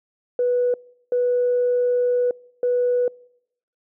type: tone bursts at uneven times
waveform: sine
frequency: 491.5 Hz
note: B4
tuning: 8 cents flat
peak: -16 dBFS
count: 3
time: 0.39-0.74 / 1.12-2.31 / 2.63-3.08 s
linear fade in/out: 2 ms
effects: noise-tail reverb RT60 0.8 s tail -26 dB re dry + tanh soft clip ceiling -12 dBFS